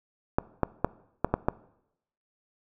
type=clicks; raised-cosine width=1 ms; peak=-8 dBFS; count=6; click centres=0.385 / 0.633 / 0.846 / 1.246 / 1.34 / 1.485 s; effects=noise-tail reverb RT60 0.8 s tail -20 dB re dry